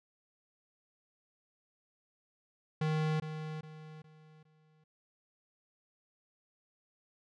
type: tone with echo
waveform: square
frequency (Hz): 155.56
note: D#3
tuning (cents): 0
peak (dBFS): -30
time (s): 2.81-3.2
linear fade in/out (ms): 5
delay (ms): 410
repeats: 4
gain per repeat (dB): -9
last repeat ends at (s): 4.84
effects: low-pass 4000 Hz 12 dB/octave